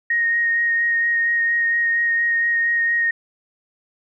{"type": "tone with vibrato", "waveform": "sine", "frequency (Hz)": 1864.7, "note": "A#6", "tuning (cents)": 0, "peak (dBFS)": -16, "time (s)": [0.1, 3.11], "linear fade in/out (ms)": 5, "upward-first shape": "sine", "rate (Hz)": 4.3, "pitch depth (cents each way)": 13, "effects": []}